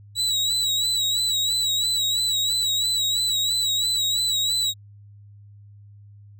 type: tone with vibrato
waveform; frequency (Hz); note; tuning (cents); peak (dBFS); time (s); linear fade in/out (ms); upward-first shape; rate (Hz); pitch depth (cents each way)
35% pulse; 3900; B7; -23; -19; 0.15-4.74; 50; sine; 3; 54
effects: added 102 Hz sine -44 dBFS peak until 6.39 s